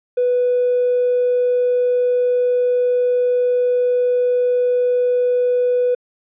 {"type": "tone", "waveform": "triangle", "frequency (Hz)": 493.9, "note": "B4", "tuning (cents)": 0, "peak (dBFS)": -10, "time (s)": [0.17, 5.95], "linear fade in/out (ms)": 10, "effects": ["tanh soft clip ceiling -11 dBFS", "resampled to 8000 Hz"]}